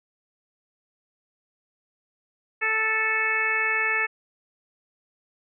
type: harmonic tone with a mistuned harmonic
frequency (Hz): 440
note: A4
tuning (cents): 0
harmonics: 1 / 2 / 3 / 4 / 5 / 6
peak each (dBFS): -35 / -35 / -31 / -25 / -26 / -29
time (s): 2.61-4.07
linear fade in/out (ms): 20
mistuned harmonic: 6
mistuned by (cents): -18
effects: none